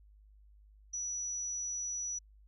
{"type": "tone", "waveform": "sine", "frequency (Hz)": 5890, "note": "F#8", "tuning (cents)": -9, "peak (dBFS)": -35, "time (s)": [0.93, 2.19], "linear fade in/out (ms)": 10, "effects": ["added 51 Hz sine -57 dBFS peak until 2.47 s"]}